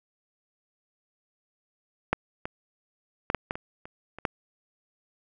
clicks, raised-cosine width 0.5 ms, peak -7 / -17 / -10 / -8 / -13 / -20 / -27 / -25 / -9 dBFS, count 9, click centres 2.13 / 2.455 / 3.301 / 3.347 / 3.509 / 3.555 / 3.855 / 4.186 / 4.252 s, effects none

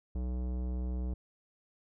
sine tone with tanh clipping, 62.1 Hz, B1, 10 cents sharp, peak -34 dBFS, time 0.15-1.14 s, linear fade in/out 5 ms, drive 17 dB, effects none

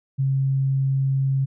sine tone, 135.2 Hz, C#3, 43 cents flat, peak -18 dBFS, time 0.18-1.46 s, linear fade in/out 20 ms, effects none

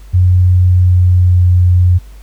sine tone with pitch glide, 90.7 to 89.61 Hz, F#2 to F2, -34 to +45 cents, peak -5 dBFS, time 0.13-1.99 s, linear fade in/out 20 ms, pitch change -21 cents, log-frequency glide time 0.67-1.49 s, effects added 50 Hz sine -31 dBFS peak until 2.22 s + pink hiss -47 dBFS RMS until 2.22 s

